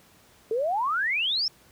sine exponential sweep, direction up, 425.4 to 5520 Hz, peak -23 dBFS, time 0.51-1.48 s, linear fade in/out 2 ms, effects pink hiss -57 dBFS RMS until 1.71 s + high-pass 60 Hz 12 dB/octave

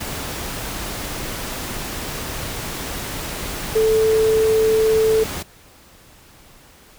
sine tone in noise, 440 Hz, A4, in tune, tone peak -13 dBFS, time 3.75-5.24 s, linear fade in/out 10 ms, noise pink, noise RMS -28 dBFS, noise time 0-5.43 s, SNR +12 dB, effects pink hiss -48 dBFS RMS until 6.98 s

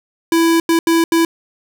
square tone bursts at uneven times, 331.4 Hz, E4, 9 cents sharp, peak -11 dBFS, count 4, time 0.32-0.6 / 0.69-0.79 / 0.87-1.04 / 1.12-1.25 s, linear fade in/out 2 ms, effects none

